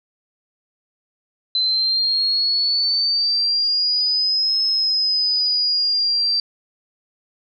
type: exponential two-way sweep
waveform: sine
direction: up then down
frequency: 4046 to 5190 to 4679 Hz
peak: -16 dBFS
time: 1.55-6.4 s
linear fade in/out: 2 ms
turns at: 4.62 s
effects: none